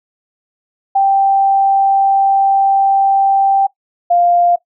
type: tone pair in turn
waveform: sine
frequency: 784 / 698.5 Hz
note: G5 / F5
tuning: 0 / 0 cents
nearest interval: major second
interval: 200 cents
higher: first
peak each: -8 dBFS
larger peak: neither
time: 0.95-3.67 / 4.1-4.56 s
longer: first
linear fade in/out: 10 ms
effects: noise-tail reverb RT60 0.1 s tail -18 dB re dry